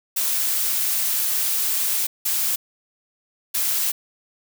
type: noise bursts at uneven times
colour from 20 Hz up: blue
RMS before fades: -22 dBFS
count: 3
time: 0.16-2.07 / 2.25-2.56 / 3.54-3.92 s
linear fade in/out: 10 ms
effects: none